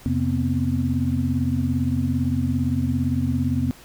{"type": "tone cluster", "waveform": "sine", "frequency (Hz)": [88, 133.1, 240.6, 258.2], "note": ["F2", "C3", "B3", "C4"], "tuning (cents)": [14, 30, -45, -23], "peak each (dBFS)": -25, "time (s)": [0.06, 3.71], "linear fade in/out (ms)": 0, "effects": ["pink hiss -47 dBFS RMS until 3.84 s"]}